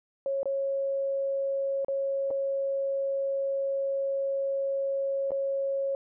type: tone with dropouts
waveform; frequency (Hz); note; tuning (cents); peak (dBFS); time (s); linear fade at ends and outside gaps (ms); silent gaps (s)
sine; 548; C#5; -20; -26; 0.26-5.95; 1; 0.431-0.456 / 1.847-1.883 / 2.305-2.31 / 5.307-5.317
effects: none